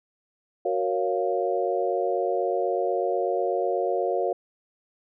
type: chord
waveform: sine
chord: Gb major seventh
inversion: none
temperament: equal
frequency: 370 / 466.2 / 554.4 / 698.5 Hz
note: Gb4 / Bb4 / Db5 / F5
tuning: 0 / 0 / 0 / 0 cents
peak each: -28 dBFS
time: 0.65-4.33 s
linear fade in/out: 5 ms
effects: none